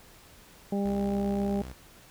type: harmonic tone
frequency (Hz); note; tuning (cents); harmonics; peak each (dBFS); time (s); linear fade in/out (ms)
200; G3; +35; 1 / 2 / 3 / 4; -27 / -33 / -37 / -39; 0.72-1.62; 5
type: tone with pitch glide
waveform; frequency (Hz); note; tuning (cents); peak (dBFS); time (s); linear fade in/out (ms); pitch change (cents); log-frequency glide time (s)
sawtooth; 65 to 64.03; C2 to C2; -11 to -37; -35; 0.85-1.73; 5; -26; 0.97-1.08
effects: pink hiss -54 dBFS RMS until 2.1 s